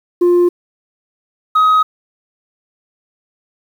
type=tone pair in turn; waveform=sine; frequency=351.9 / 1262.8 Hz; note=F4 / D#6; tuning=+13 / +25 cents; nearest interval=octave + minor seventh; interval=2212 cents; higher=second; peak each=-5 dBFS; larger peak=neither; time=0.21-0.49 / 1.55-1.83 s; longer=neither; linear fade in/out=10 ms; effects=tanh soft clip ceiling -7 dBFS + 7-bit